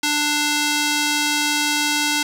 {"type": "tone with band-pass filter", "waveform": "square", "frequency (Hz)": 295.7, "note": "D4", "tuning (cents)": 12, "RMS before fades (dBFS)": -20, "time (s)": [0.03, 2.23], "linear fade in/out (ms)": 5, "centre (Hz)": 4900, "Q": 0.66, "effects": []}